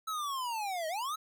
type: linear two-way sweep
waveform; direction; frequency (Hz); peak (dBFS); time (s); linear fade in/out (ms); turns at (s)
square; down then up; 1318.5 to 616 to 1318.5; -34; 0.07-1.16; 10; 0.88
effects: none